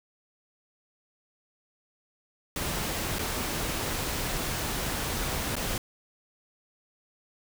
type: noise with dropouts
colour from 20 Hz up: pink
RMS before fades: -31 dBFS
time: 2.56-5.78 s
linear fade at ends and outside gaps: 2 ms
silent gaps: 3.186-3.191 / 5.556-5.565 s
effects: none